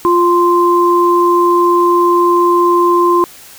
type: tone pair together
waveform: sine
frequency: 349.2 / 1042.8 Hz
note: F4 / C6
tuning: 0 / -6 cents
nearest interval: octave + perfect fifth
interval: 1894 cents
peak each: -10 dBFS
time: 0.05-3.24 s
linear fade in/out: 0 ms
effects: white hiss -37 dBFS RMS until 3.58 s